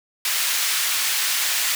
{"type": "high-pass noise", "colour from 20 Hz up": "pink", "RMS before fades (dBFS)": -22, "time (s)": [0.25, 1.75], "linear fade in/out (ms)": 2, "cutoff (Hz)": 2000, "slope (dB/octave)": 12, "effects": []}